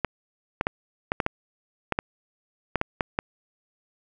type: clicks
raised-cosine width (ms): 0.5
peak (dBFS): -8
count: 12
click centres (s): 0.047 / 0.611 / 0.669 / 1.119 / 1.202 / 1.264 / 1.923 / 1.989 / 2.757 / 2.814 / 3.008 / 3.189
effects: none

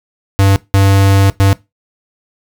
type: tone bursts at uneven times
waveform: square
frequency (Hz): 98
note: G2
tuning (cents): 0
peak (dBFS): -7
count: 3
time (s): 0.39-0.56 / 0.74-1.3 / 1.4-1.53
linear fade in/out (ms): 0
effects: noise-tail reverb RT60 0.2 s tail -19 dB re dry

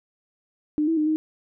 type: tone with pitch steps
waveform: sine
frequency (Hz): 301.6 / 325.8 / 305.2 / 312.1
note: D4 / E4 / D#4 / D#4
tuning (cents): +46 / -20 / -33 / +5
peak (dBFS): -19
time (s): 0.78-1.16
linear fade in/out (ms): 0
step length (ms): 95
effects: none

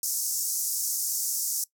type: band-pass noise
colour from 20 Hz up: pink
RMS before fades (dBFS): -29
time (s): 0.03-1.64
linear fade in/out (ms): 2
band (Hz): 5500 to 16000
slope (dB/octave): 48
effects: noise-tail reverb RT60 0.1 s tail -20 dB re dry

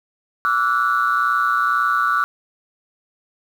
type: tone cluster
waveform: sine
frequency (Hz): 1153 / 1335 / 1457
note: D6 / E6 / F#6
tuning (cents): -32 / +22 / -27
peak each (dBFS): -19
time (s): 0.45-2.24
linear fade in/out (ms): 0
effects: tanh soft clip ceiling -9 dBFS + 7-bit

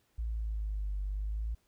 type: exponential two-way sweep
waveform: sine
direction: down then up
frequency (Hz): 57 to 48.67 to 56.2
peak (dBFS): -31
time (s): 0.18-1.55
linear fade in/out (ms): 10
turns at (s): 1.04
effects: tanh soft clip ceiling -27 dBFS + pink hiss -73 dBFS RMS until 1.67 s

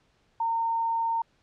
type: tone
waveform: sine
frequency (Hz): 915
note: A#5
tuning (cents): -32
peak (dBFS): -24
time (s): 0.4-1.22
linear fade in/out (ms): 5
effects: pink hiss -67 dBFS RMS until 1.42 s + low-pass 5000 Hz 12 dB/octave

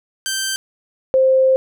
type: tone pair in turn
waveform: 10% pulse / sine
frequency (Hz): 1560 / 525.1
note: G6 / C5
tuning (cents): -9 / +6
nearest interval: octave + perfect fifth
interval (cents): 1885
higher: first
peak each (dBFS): -11 / -10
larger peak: second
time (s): 0.26-0.56 / 1.14-1.56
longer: second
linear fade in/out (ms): 0
effects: none

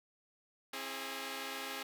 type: chord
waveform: 5% pulse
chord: C augmented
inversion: none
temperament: equal with one note detuned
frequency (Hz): 267.7 / 329.6 / 415.3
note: C4 / E4 / G#4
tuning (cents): +40 / 0 / 0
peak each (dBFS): -32 / -37 / -32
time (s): 0.73-1.83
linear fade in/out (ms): 5
effects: none

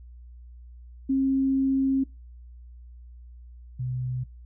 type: tone pair in turn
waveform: sine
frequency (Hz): 268.5 / 126.72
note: C4 / B2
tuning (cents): +45 / +45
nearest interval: octave + minor second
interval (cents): 1300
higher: first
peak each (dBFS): -20 / -27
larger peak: first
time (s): 1.09-2.04 / 3.79-4.24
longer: first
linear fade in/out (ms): 10
effects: noise-tail reverb RT60 0.2 s tail -20 dB re dry + added 60 Hz sine -43 dBFS peak until 4.45 s

